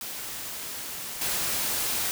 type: noise with level steps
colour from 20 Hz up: white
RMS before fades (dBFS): -36 / -28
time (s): 0.01-2.11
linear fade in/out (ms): 0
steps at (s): 1.21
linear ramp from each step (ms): 5
effects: none